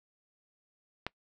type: click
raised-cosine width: 0.3 ms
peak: -17 dBFS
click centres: 1.066 s
effects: noise-tail reverb RT60 0.1 s tail -24 dB re dry